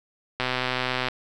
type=click train; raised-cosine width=0.3 ms; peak=-9 dBFS; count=88; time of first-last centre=0.4-1.085 s; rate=127 Hz; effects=none